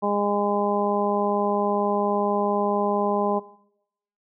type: harmonic tone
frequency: 204.4 Hz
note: G#3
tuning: 27 cents flat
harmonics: 1 / 2 / 3 / 4 / 5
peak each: -27 / -27 / -27 / -27 / -27 dBFS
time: 0.02-3.4 s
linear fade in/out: 20 ms
effects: noise-tail reverb RT60 0.8 s tail -20 dB re dry